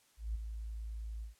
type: tone with ADSR envelope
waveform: sine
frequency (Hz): 55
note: A1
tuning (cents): 0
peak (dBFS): -32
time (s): 0.17-1.35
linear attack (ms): 180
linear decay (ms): 11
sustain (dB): -7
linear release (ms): 130
effects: white hiss -69 dBFS RMS until 1.39 s + low-pass 11000 Hz 12 dB/octave